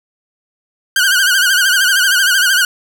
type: tone with vibrato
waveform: sawtooth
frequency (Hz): 1517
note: F#6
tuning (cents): +43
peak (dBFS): -6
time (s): 0.96-2.65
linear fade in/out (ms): 2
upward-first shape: sine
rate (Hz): 13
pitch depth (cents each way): 99
effects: none